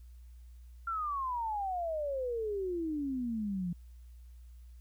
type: exponential sweep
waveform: sine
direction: down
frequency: 1382 to 170 Hz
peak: -32 dBFS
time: 0.87-3.73 s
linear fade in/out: 5 ms
effects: added 60 Hz sine -49 dBFS peak until 4.8 s + white hiss -73 dBFS RMS until 4.8 s